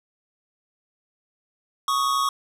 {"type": "tone pair together", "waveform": "square", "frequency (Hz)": [1113.2, 1244.5], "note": ["C#6", "D#6"], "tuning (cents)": [7, 0], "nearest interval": "major second", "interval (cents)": 193, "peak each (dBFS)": [-22, -27], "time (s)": [1.88, 2.29], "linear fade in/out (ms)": 2, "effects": ["low-pass 12000 Hz 12 dB/octave", "10-bit"]}